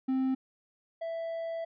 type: tone pair in turn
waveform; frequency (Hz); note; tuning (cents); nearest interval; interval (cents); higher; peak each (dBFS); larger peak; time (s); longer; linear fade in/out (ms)
triangle; 262.4 / 661.2; C4 / E5; +5 / +5; octave + major third; 1600; second; -24 / -31; first; 0.08-0.35 / 1.01-1.65; second; 10
effects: resampled to 11025 Hz